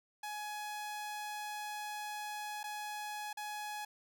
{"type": "tone with dropouts", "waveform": "sawtooth", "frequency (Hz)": 840, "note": "G#5", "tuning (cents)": 19, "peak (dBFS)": -36, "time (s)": [0.23, 3.85], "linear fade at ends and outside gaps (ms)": 5, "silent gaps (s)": [[2.632, 2.639], [3.33, 3.371]], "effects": []}